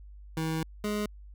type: tone pair in turn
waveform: 25% pulse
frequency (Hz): 160.2 / 209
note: E3 / G#3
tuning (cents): -49 / +11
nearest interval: perfect fourth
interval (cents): 460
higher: second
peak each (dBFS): -25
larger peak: neither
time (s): 0.37-0.63 / 0.84-1.06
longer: first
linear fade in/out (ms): 2
effects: added 50 Hz sine -45 dBFS peak until 1.34 s